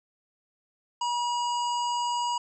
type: harmonic tone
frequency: 963 Hz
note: B5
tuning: 44 cents flat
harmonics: 1 / 3 / 5 / 7 / 8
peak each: -26 / -36 / -40 / -43 / -44 dBFS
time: 1.01-2.38 s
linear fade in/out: 5 ms
effects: none